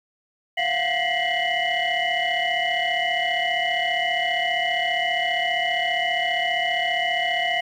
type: tone cluster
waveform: sine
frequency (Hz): 686 / 721 / 1935 / 2091 / 2961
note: F5 / F#5 / B6 / C7 / F#7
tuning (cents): -31 / -45 / -36 / -2 / +1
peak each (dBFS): -26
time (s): 0.57-7.61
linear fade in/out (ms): 10
effects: tanh soft clip ceiling -14 dBFS + 9-bit